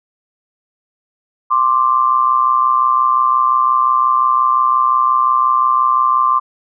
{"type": "tone pair together", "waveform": "sine", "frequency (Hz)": [1049, 1174.7], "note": ["C6", "D6"], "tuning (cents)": [4, 0], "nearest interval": "major second", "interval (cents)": 196, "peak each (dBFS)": -13, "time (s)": [1.5, 6.4], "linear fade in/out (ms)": 20, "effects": []}